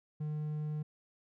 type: tone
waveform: triangle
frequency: 151.7 Hz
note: D#3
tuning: 44 cents flat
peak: -32 dBFS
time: 0.2-0.83 s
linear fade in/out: 10 ms
effects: none